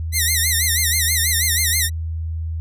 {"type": "tone with vibrato", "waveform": "5% pulse", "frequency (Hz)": 1958, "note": "B6", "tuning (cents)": -15, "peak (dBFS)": -6, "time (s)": [0.12, 1.9], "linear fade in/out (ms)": 50, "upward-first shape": "sine", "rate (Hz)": 6.2, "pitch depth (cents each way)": 140, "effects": ["added 81 Hz sine -22 dBFS peak until 2.6 s", "resampled to 32000 Hz"]}